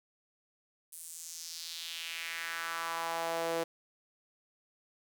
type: tone with high-pass filter sweep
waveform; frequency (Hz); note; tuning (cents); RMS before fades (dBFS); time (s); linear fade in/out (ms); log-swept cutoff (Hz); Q
sawtooth; 166.1; E3; +13; -38; 0.92-3.64; 10; 10000 to 460; 2.4
effects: 10-bit